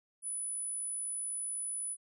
sine tone, 9956 Hz, D#9, in tune, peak -35 dBFS, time 0.22-1.97 s, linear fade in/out 50 ms, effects none

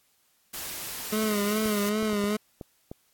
white noise, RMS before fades -36 dBFS, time 0.53-1.9 s, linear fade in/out 10 ms
25% pulse tone with vibrato, 210.4 Hz, G#3, 23 cents sharp, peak -21 dBFS, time 1.12-2.37 s, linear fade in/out 10 ms, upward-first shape sine, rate 2.5 Hz, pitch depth 62 cents each way
clicks, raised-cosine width 2 ms, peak -24 dBFS, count 6, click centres 1.659 / 2.028 / 2.131 / 2.24 / 2.612 / 2.915 s
effects white hiss -67 dBFS RMS until 3.13 s + AAC 64 kbps

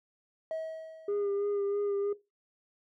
triangle tone with exponential decay, 641 Hz, E5, 49 cents flat, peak -28 dBFS, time 0.51-1.62 s, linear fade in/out 1 ms, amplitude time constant 240 ms
sine tone with vibrato, 404.7 Hz, G#4, 45 cents flat, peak -26 dBFS, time 1.08-2.13 s, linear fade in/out 5 ms, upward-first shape sine, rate 3.1 Hz, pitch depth 23 cents each way
effects noise-tail reverb RT60 0.2 s tail -17 dB re dry + tanh soft clip ceiling -27 dBFS

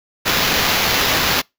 violet noise with sample-and-hold, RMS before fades -17 dBFS, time 0.25-1.42 s, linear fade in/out 20 ms, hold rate 8820 Hz, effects noise-tail reverb RT60 0.2 s tail -26 dB re dry

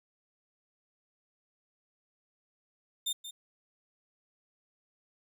sawtooth tone with echo, 3611 Hz, A7, 44 cents sharp, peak -27 dBFS, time 3.06-3.13 s, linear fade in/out 10 ms, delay 180 ms, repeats 1, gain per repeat -11 dB, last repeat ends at 3.31 s, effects none

